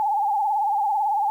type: tone with vibrato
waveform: sine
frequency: 830.6 Hz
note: G#5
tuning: in tune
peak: -19 dBFS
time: 0-1.3 s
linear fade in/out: 0 ms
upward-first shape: sine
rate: 18 Hz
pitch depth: 88 cents each way
effects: 9-bit